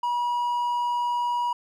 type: tone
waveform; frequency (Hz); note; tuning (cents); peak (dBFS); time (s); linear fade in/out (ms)
triangle; 965; B5; -40; -21; 0.03-1.53; 5
effects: none